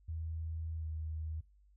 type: tone with pitch glide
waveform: sine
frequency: 80.8 to 78.91 Hz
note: E2 to D#2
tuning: -34 to +25 cents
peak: -37 dBFS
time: 0.08-1.41 s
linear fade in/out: 10 ms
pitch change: -41 cents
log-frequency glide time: 0.77-0.86 s
effects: noise-tail reverb RT60 0.2 s tail -22 dB re dry + added 50 Hz sine -62 dBFS peak until 1.76 s